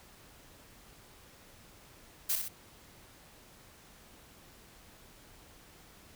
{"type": "noise with echo", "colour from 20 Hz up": "blue", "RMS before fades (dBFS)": -30, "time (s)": [2.29, 2.36], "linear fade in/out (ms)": 10, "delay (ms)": 63, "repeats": 2, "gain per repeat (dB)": -5, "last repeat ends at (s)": 2.486, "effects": ["pink hiss -57 dBFS RMS until 6.15 s"]}